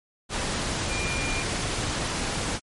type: tone in noise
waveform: sine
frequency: 2400 Hz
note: D7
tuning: 37 cents sharp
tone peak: -31 dBFS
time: 0.88-1.45 s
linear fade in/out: 50 ms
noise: pink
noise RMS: -28 dBFS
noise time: 0.29-2.6 s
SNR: -6 dB
effects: low-pass 10000 Hz 12 dB/octave + MP3 48 kbps